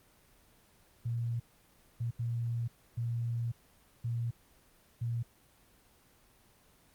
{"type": "tone bursts at uneven times", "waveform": "sine", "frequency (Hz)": 117.6, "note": "A#2", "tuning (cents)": 16, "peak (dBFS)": -31, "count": 6, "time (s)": [[1.05, 1.4], [2, 2.11], [2.19, 2.68], [2.97, 3.52], [4.04, 4.31], [5.01, 5.23]], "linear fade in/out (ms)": 10, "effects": ["pink hiss -64 dBFS RMS until 6.94 s", "Opus 24 kbps"]}